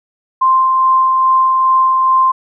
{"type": "tone with tremolo", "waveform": "sine", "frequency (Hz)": 1046.5, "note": "C6", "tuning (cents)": 0, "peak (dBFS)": -7, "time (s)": [0.41, 2.32], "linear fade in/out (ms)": 10, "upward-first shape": "sine", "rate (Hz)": 2.4, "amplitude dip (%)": 25, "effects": []}